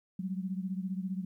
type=beating tone pair; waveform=sine; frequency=185 / 200 Hz; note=F#3 / G3; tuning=0 / +35 cents; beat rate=15 Hz; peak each=-34 / -38 dBFS; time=0.19-1.25 s; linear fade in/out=5 ms; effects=12-bit